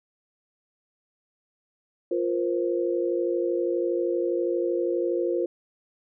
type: chord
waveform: sine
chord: F suspended fourth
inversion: none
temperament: equal with one note detuned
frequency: 349.2 / 470.8 / 523.3 Hz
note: F4 / Bb4 / C5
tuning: 0 / +17 / 0 cents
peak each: -25 / -29 / -29 dBFS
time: 2.11-5.46 s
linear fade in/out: 5 ms
effects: none